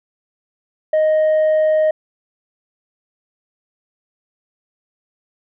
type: tone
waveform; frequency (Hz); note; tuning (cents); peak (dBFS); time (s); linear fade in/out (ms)
sine; 622.3; D#5; 0; -9; 0.93-1.91; 5
effects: tanh soft clip ceiling -11 dBFS